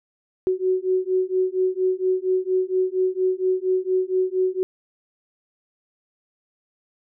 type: beating tone pair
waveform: sine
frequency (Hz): 370 / 374.3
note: F#4 / F#4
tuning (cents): 0 / +20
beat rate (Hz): 4.3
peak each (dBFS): -22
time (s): 0.47-4.63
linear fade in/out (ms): 0
effects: none